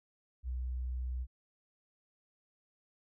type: tone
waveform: sine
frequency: 62.6 Hz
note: B1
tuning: 24 cents sharp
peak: -34 dBFS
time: 0.43-1.27 s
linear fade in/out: 50 ms
effects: none